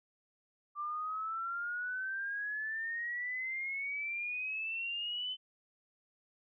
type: exponential sweep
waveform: sine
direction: up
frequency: 1174.7 to 3056 Hz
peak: -35 dBFS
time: 0.75-5.37 s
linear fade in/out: 50 ms
effects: none